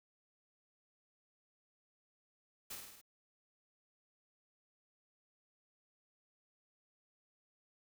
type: noise with echo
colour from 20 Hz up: white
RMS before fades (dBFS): -45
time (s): 2.7-2.76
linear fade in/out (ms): 10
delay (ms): 51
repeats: 5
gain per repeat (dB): -3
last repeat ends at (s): 3.015
effects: none